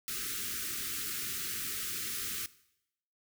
white band-stop noise, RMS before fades -37 dBFS, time 0.08-2.46 s, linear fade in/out 0 ms, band 440 to 1200 Hz, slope 96 dB/octave, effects noise-tail reverb RT60 0.8 s tail -19 dB re dry

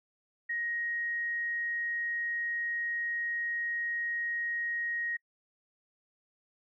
sine tone, 1880 Hz, A#6, 14 cents sharp, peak -31 dBFS, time 0.49-5.17 s, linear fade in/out 10 ms, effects noise-tail reverb RT60 0.1 s tail -26 dB re dry

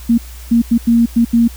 sine tone bursts at uneven times, 233.1 Hz, A#3, in tune, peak -7 dBFS, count 6, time 0.09-0.18 / 0.51-0.62 / 0.71-0.78 / 0.87-1.06 / 1.16-1.25 / 1.33-1.48 s, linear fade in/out 10 ms, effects added 60 Hz sine -30 dBFS peak until 1.56 s + white hiss -39 dBFS RMS until 1.56 s

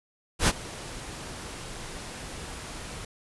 pink noise with ADSR envelope, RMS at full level -19 dBFS, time 0.39-3.05 s, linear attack 88 ms, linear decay 40 ms, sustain -20 dB, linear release 4 ms, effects resampled to 24000 Hz

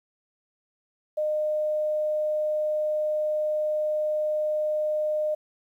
sine tone, 610 Hz, D#5, 34 cents flat, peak -23 dBFS, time 1.17-5.35 s, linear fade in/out 10 ms, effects 10-bit

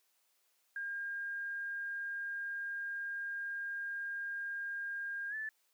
sine tone with pitch glide, 1611 to 1746.7 Hz, G6 to A6, +47 to -13 cents, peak -37 dBFS, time 0.76-5.49 s, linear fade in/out 2 ms, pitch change +140 cents, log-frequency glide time 5.29-5.35 s, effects white hiss -75 dBFS RMS until 5.73 s + high-pass 400 Hz 12 dB/octave

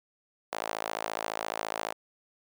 sawtooth tone with high-pass filter, 54.5 Hz, A1, 16 cents flat, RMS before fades -35 dBFS, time 0.52-1.93 s, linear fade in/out 10 ms, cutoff 680 Hz, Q 1.8, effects none

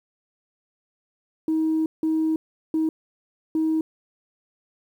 sine tone bursts at uneven times, 317.2 Hz, D#4, 33 cents sharp, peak -18 dBFS, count 4, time 1.48-1.86 / 2.03-2.36 / 2.74-2.89 / 3.55-3.81 s, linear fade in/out 2 ms, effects tanh soft clip ceiling -16 dBFS + 9-bit

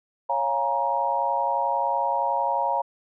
sine chord, Bb minor seventh, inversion first, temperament equal with one note detuned, 554.4 / 698.5 / 830.6 / 941.5 Hz, Db5 / F5 / Ab5 / Bb5, 0 / 0 / 0 / +17 cents, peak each -29 / -29 / -28 / -24 dBFS, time 0.29-2.82 s, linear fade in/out 10 ms, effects none

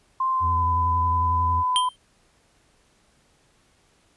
sine tone with pitch glide, 1046.5 to 1005 Hz, C6 to B5, 0 to +30 cents, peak -20 dBFS, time 0.2-1.89 s, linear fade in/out 5 ms, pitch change -70 cents, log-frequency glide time 0.31-0.65 s
triangle tone with vibrato, 84 Hz, E2, 33 cents sharp, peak -22 dBFS, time 0.4-1.64 s, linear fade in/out 50 ms, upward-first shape square, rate 11 Hz, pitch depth 40 cents each way
square tone with exponential decay, 3148 Hz, G7, 7 cents sharp, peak -17 dBFS, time 1.76-1.96 s, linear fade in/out 0 ms, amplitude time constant 42 ms
effects pink hiss -62 dBFS RMS until 4.16 s + resampled to 24000 Hz

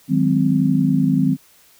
sine chord, Ab dominant seventh, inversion second, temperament just, 155.74 / 186.89 / 207.7 / 259.6 Hz, Eb3 / Gb3 / Ab3 / C4, +2 / +18 / 0 / -13 cents, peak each -19 / -20 / -23 / -17 dBFS, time 0.08-1.37 s, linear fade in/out 50 ms, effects white hiss -52 dBFS RMS until 1.79 s

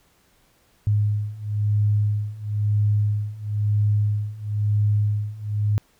sine beating tone pair, 103.83 / 104.83 Hz, G#2 / G#2, 0 / +17 cents, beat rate 1 Hz, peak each -23 / -21 dBFS, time 0.87-5.78 s, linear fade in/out 0 ms, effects pink hiss -61 dBFS RMS until 5.99 s

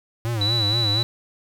square tone with vibrato, 110 Hz, A2, in tune, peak -23 dBFS, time 0.25-1.03 s, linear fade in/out 0 ms, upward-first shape sine, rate 4.2 Hz, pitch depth 140 cents each way
sine tone, 3951 Hz, B7, in tune, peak -20 dBFS, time 0.41-1.03 s, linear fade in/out 5 ms
effects none

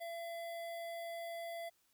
square tone with notch filter, 676 Hz, E5, 43 cents sharp, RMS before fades -44 dBFS, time 0-1.7 s, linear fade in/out 20 ms, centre 6200 Hz, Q 1.5, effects white hiss -75 dBFS RMS until 1.93 s

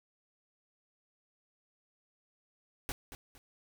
pink noise with echo, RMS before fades -37 dBFS, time 2.89-2.92 s, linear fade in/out 0 ms, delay 230 ms, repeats 2, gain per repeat -10 dB, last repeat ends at 3.38 s, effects none

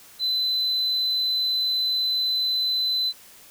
sine tone, 4028 Hz, B7, 33 cents sharp, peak -19 dBFS, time 0.19-3.13 s, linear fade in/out 50 ms, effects tanh soft clip ceiling -19 dBFS + white hiss -49 dBFS RMS until 3.5 s

